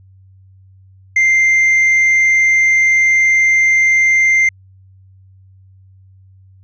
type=tone; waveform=triangle; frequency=2093 Hz; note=C7; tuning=in tune; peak=-7 dBFS; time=1.16-4.49 s; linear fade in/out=5 ms; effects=added 95 Hz sine -42 dBFS peak until 6.63 s + resampled to 16000 Hz